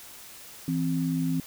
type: tone pair together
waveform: sine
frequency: 164.81 / 262.5 Hz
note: E3 / C4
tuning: 0 / +6 cents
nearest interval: minor sixth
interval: 806 cents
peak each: -27 dBFS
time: 0.68-1.4 s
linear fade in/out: 2 ms
effects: white hiss -46 dBFS RMS until 1.46 s